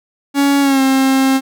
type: tone with pitch glide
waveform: 45% pulse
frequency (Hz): 280.5 to 266.6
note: C#4 to C4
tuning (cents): +21 to +33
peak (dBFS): -10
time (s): 0.34-1.41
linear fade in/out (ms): 50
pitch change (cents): -88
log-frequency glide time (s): 0.61-0.81
effects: none